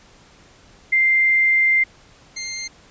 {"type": "tone pair in turn", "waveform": ["sine", "5% pulse"], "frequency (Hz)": [2093, 2103], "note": ["C7", "C7"], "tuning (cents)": [0, 8], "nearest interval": "unison", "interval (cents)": 8, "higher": "second", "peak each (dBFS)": -13, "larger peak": "neither", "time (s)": [[0.92, 1.84], [2.36, 2.68]], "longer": "first", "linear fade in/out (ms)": 10, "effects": ["pink hiss -50 dBFS RMS until 2.9 s", "resampled to 16000 Hz"]}